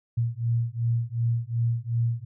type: beating tone pair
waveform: sine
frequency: 115.7 / 118.4 Hz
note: A#2 / A#2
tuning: -13 / +27 cents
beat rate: 2.7 Hz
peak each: -26 dBFS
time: 0.17-2.25 s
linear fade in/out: 10 ms
effects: none